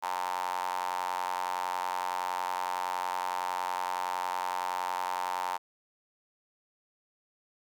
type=tone with high-pass filter; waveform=sawtooth; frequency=90.8 Hz; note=F#2; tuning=32 cents flat; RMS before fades=-33 dBFS; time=0.02-5.58 s; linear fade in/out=20 ms; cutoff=900 Hz; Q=7; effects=none